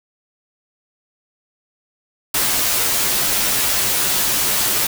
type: noise with comb filter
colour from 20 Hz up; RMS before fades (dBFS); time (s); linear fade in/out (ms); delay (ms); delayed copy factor
white; -18; 2.34-4.87; 5; 12; -0.7
effects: none